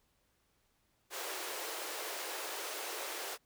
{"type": "high-pass noise", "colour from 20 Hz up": "pink", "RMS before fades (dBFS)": -41, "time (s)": [1.1, 3.38], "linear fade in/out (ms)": 50, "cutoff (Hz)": 360, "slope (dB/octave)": 48, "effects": ["pink hiss -75 dBFS RMS until 3.45 s"]}